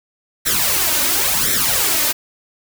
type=noise with flanger; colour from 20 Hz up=white; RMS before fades=-17 dBFS; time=0.45-2.13 s; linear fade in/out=20 ms; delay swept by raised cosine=0.52 to 3.32 ms; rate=0.94 Hz; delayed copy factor=+0.75; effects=none